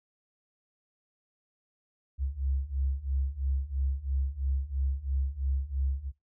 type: beating tone pair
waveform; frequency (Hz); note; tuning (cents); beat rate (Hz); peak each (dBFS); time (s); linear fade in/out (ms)
sine; 66.1 / 69.1; C2 / C#2; +18 / -5; 3; -32 / -30; 2.18-6.12; 50
effects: noise-tail reverb RT60 0.2 s tail -21 dB re dry